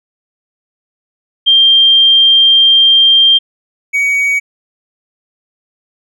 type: tone pair in turn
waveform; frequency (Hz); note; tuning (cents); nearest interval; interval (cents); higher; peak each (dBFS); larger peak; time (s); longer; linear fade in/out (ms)
sine / triangle; 3180 / 2254; G7 / C#7; +24 / +28; tritone; 596; first; -4 / -8; first; 1.46-3.39 / 3.93-4.4; first; 20
effects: none